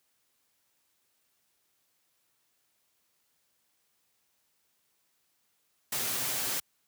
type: noise with comb filter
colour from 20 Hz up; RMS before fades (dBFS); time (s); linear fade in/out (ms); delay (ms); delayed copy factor
white; -32; 5.92-6.6; 5; 7.7; +0.55
effects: white hiss -74 dBFS RMS until 6.87 s + high-pass 60 Hz 12 dB/octave